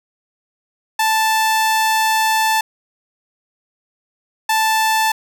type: tone pair in turn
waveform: sawtooth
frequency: 880 / 880 Hz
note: A5 / A5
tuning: 0 / 0 cents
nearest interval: unison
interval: 0 cents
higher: neither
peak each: -10 dBFS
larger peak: neither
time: 0.99-2.61 / 4.49-5.12 s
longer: first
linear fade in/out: 5 ms
effects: none